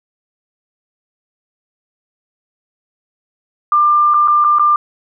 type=tone with dropouts; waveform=sine; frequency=1193 Hz; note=D6; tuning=27 cents sharp; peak=-8 dBFS; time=3.72-4.76 s; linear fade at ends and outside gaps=2 ms; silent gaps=4.138-4.142 / 4.276-4.281 / 4.442-4.446 / 4.586-4.595 s; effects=none